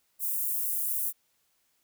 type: high-pass noise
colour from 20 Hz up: white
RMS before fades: -30 dBFS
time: 0.19-1.13 s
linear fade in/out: 50 ms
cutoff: 10000 Hz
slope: 24 dB/octave
effects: white hiss -72 dBFS RMS until 1.83 s